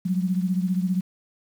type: beating tone pair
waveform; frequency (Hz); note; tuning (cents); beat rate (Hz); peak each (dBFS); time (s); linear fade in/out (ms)
sine; 181.5 / 196.5; F#3 / G3; -33 / +4; 15; -22 / -27; 0.05-1.01; 10
effects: 8-bit